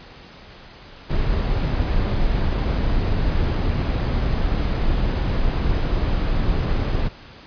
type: noise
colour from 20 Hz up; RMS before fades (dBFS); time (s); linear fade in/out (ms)
brown; -20; 1.09-7.09; 20
effects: pink hiss -43 dBFS RMS until 7.46 s + resampled to 11025 Hz